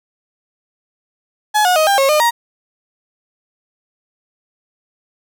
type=tone with pitch steps; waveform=35% pulse; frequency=847 / 725 / 627 / 797 / 544 / 607 / 942 Hz; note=G#5 / F#5 / D#5 / G5 / C#5 / D#5 / A#5; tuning=+34 / -35 / +13 / +28 / -33 / -43 / +18 cents; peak=-9 dBFS; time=1.54-2.31 s; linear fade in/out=20 ms; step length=110 ms; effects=none